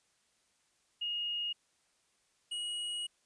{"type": "tone pair in turn", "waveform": ["sine", "square"], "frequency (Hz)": [2863, 2898], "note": ["F7", "F#7"], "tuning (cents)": [42, -37], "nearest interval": "unison", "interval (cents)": 21, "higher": "second", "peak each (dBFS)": [-33, -36], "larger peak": "first", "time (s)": [[1.01, 1.53], [2.51, 3.07]], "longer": "second", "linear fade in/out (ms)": 10, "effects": ["white hiss -73 dBFS RMS until 3.25 s", "resampled to 22050 Hz"]}